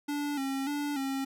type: tone with vibrato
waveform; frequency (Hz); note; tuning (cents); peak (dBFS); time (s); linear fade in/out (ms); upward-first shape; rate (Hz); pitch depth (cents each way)
square; 280; C#4; +18; -31; 0.08-1.25; 10; square; 1.7; 63
effects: none